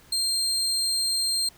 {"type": "tone", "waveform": "30% pulse", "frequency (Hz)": 4186, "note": "C8", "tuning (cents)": 0, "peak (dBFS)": -20, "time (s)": [0.12, 1.49], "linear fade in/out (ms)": 5, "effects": ["pink hiss -54 dBFS RMS until 1.57 s"]}